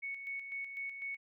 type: tone with tremolo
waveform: sine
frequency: 2217 Hz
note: C#7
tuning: in tune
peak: -37 dBFS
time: 0.02-1.17 s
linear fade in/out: 20 ms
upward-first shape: square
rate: 4 Hz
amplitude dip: 50%
effects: none